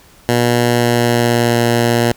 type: tone with pitch glide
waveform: 10% pulse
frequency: 120 to 118.21 Hz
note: B2 to A#2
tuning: -49 to +25 cents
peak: -3 dBFS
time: 0.29-2.12 s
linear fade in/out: 0 ms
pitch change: -26 cents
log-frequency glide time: 0.68-1.58 s
effects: pink hiss -46 dBFS RMS until 2.16 s